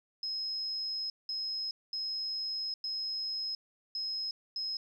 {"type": "tone bursts at uneven times", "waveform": "sine", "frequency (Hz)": 5130, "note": "E8", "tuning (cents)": -48, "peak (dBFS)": -33, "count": 6, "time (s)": [[0.23, 1.1], [1.29, 1.71], [1.93, 2.74], [2.84, 3.55], [3.95, 4.31], [4.56, 4.77]], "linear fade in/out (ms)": 2, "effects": ["11-bit"]}